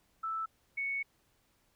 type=tone pair in turn; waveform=sine; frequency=1318.5 / 2217 Hz; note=E6 / C#7; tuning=0 / 0 cents; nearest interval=major sixth; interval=900 cents; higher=second; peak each=-33 / -32 dBFS; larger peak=second; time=0.23-0.46 / 0.77-1.03 s; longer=second; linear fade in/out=10 ms; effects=pink hiss -72 dBFS RMS until 1.75 s